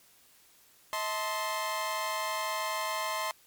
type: chord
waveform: sawtooth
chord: A diminished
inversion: second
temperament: equal with one note detuned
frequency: 638.3 / 880 / 1046.5 Hz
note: Eb5 / A5 / C6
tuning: +44 / 0 / 0 cents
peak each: -33 / -34 / -29 dBFS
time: 0.93-3.31 s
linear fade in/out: 0 ms
effects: white hiss -61 dBFS RMS until 3.46 s + MP3 96 kbps